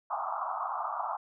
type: band-pass noise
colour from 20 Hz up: white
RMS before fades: -34 dBFS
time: 0.1-1.17 s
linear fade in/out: 10 ms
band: 660 to 1300 Hz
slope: 96 dB/octave
effects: none